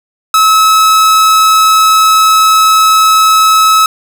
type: tone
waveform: 45% pulse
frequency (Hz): 1292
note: E6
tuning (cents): -35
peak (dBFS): -4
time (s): 0.34-3.86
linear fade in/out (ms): 2
effects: none